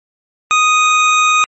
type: tone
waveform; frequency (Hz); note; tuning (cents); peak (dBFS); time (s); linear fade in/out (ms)
25% pulse; 1244.5; D#6; 0; -5; 0.51-1.44; 0
effects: MP3 32 kbps